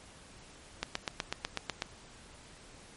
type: click train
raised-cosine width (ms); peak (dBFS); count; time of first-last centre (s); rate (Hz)
0.2; -14; 9; 0.83-1.821; 8.07
effects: pink hiss -54 dBFS RMS until 2.96 s + MP3 48 kbps